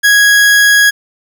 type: tone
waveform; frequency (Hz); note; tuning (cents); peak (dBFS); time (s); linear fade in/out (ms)
40% pulse; 1658; G#6; -3; -4; 0.03-0.91; 20
effects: none